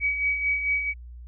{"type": "tone with tremolo", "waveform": "sine", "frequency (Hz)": 2271, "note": "C#7", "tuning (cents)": 41, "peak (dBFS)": -20, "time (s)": [0, 0.94], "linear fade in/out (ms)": 50, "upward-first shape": "sine", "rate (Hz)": 4.5, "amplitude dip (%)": 55, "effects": ["added 60 Hz sine -39 dBFS peak until 1.27 s"]}